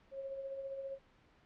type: tone with tremolo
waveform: sine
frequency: 543 Hz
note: C#5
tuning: 36 cents flat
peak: -38 dBFS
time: 0.11-0.99 s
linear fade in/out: 50 ms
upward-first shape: triangle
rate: 15 Hz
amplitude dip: 50%
effects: pink hiss -67 dBFS RMS until 1.45 s + low-pass 3000 Hz 12 dB/octave